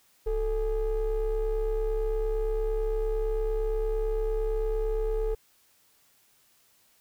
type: ring-modulated tone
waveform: triangle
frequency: 202.6 Hz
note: G#3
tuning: 43 cents flat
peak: -20 dBFS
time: 0.26-5.35 s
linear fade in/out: 10 ms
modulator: 237 Hz
effects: white hiss -64 dBFS RMS until 7 s